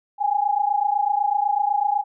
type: tone pair together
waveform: sine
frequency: 807 / 835 Hz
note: G#5 / G#5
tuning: -50 / +9 cents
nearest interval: minor second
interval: 59 cents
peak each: -21 dBFS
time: 0.18-2.04 s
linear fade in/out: 50 ms
effects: none